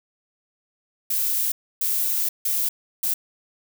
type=noise bursts at uneven times; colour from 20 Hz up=violet; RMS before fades=-23 dBFS; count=4; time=1.1-1.52 / 1.81-2.29 / 2.45-2.69 / 3.03-3.14 s; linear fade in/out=5 ms; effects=none